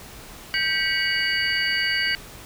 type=tone cluster; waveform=sine; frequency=1566 / 1948 / 2231 / 2904 / 4588 Hz; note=G6 / B6 / C#7 / F#7 / D8; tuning=-2 / -24 / +11 / -33 / -41 cents; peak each=-27 dBFS; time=0.54-2.15 s; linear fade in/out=0 ms; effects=pink hiss -42 dBFS RMS until 2.45 s